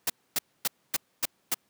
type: noise bursts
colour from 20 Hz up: white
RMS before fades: -26 dBFS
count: 6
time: 0.07-1.544 s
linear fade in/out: 5 ms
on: 29 ms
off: 260 ms
effects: pink hiss -70 dBFS RMS until 1.69 s + high-pass 150 Hz 12 dB/octave